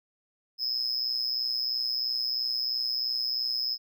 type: tone with amplitude modulation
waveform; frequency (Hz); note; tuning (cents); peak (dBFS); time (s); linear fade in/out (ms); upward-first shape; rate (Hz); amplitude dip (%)
triangle; 5120; D#8; +49; -22; 0.58-3.78; 50; sine; 123; 90
effects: none